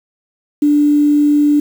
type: tone with quantisation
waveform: sine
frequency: 293.7 Hz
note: D4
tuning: in tune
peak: -8 dBFS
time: 0.62-1.6 s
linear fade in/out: 5 ms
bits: 6
effects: none